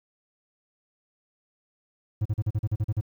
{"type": "tone bursts", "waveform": "triangle", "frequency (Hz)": 106.4, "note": "G#2", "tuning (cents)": 42, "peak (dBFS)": -20, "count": 10, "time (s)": [2.21, 3.011], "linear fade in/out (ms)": 10, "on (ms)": 45, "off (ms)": 39, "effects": ["10-bit"]}